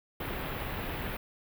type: band-stop noise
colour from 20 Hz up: pink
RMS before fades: -36 dBFS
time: 0.2-1.17 s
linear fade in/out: 5 ms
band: 3200 to 14000 Hz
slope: 24 dB/octave
effects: none